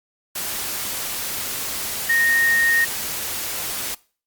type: tone in noise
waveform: sine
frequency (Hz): 1854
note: A#6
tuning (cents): -10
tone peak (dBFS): -15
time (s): 2.09-2.85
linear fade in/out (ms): 10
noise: white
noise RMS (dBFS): -27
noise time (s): 0.35-3.95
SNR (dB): +9
effects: noise-tail reverb RT60 0.4 s tail -22 dB re dry + Opus 48 kbps